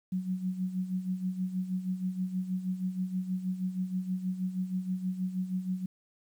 sine tone with tremolo, 185 Hz, F#3, in tune, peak -27 dBFS, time 0.12-5.86 s, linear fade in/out 5 ms, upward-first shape sine, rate 6.3 Hz, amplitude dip 70%, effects 10-bit

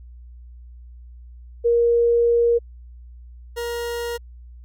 sine / 40% pulse tone pair in turn, 471.1 / 472.8 Hz, A#4 / A#4, +18 / +24 cents, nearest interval unison, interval 6 cents, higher second, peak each -14 / -24 dBFS, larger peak first, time 1.64-2.59 / 3.56-4.18 s, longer first, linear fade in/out 20 ms, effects added 60 Hz sine -39 dBFS peak until 4.64 s

